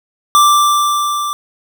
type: tone with level ramp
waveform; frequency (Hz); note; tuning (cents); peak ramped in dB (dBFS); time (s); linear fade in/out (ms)
square; 1176; D6; +2; -6 to -18; 0.35-1.33; 0
effects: none